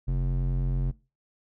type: tone with band-pass filter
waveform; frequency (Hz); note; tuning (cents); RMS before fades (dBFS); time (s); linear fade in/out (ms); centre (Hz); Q
square; 44.7; F1; +41; -26; 0.07-0.92; 20; 96; 2.6
effects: noise-tail reverb RT60 0.3 s tail -21 dB re dry